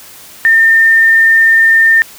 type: tone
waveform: sine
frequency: 1809 Hz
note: A6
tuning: 48 cents sharp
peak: -4 dBFS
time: 0.45-2.02 s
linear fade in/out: 0 ms
effects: white hiss -35 dBFS RMS until 2.18 s